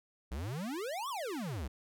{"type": "exponential two-way sweep", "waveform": "square", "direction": "up then down", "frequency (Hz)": [57.5, 1186, 57.5], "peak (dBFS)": -37, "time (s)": [0.31, 1.68], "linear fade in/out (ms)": 10, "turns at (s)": 1.09, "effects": []}